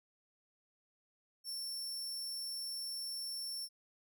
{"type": "tone", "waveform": "sawtooth", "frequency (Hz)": 5420, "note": "E8", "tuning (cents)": 47, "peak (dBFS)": -37, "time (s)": [1.44, 3.69], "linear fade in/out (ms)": 50, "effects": []}